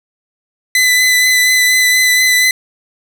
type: tone with vibrato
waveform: sawtooth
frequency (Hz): 2007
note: B6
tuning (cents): +27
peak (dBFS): -5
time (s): 0.75-2.51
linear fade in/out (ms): 2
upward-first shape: triangle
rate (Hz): 4.2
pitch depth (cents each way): 18
effects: none